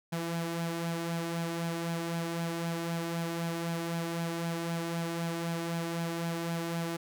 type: tone with flanger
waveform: sawtooth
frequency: 167.7 Hz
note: E3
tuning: 30 cents sharp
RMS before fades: -34 dBFS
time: 0.12-6.97 s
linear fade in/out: 10 ms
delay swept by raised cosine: 1.2 to 2.8 ms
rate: 3.9 Hz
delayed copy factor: +0.5
effects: none